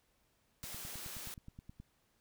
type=high-pass noise; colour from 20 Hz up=white; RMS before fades=-46 dBFS; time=0.63-1.34 s; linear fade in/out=0 ms; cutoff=160 Hz; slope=12 dB/octave
type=click train; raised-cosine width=5 ms; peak=-37 dBFS; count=12; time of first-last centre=0.64-1.8 s; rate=9.48 Hz
effects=pink hiss -75 dBFS RMS until 2.2 s